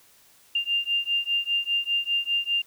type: beating tone pair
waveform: sine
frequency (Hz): 2794 / 2799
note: F7 / F7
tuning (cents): 0 / +3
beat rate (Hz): 5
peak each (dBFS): -26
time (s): 0.55-2.62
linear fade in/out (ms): 5
effects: white hiss -57 dBFS RMS until 2.66 s